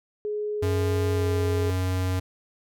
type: tone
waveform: sine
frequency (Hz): 419.8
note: G#4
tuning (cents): +19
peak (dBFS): -26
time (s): 0.25-1.7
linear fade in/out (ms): 0
type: tone with pitch glide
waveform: square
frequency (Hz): 93.5 to 92.32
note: F#2 to F#2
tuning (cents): +19 to -3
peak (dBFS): -24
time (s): 0.62-2.2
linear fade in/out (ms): 10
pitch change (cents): -22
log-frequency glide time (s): 1.13-1.24
effects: none